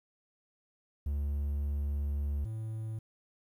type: tone pair in turn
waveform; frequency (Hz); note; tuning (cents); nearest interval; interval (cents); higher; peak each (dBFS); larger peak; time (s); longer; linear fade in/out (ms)
triangle; 71.8 / 110.49; D2 / A2; -39 / +8; perfect fifth; 747; second; -28 / -33; first; 1.06-2.45 / 2.45-2.99; first; 5
effects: 11-bit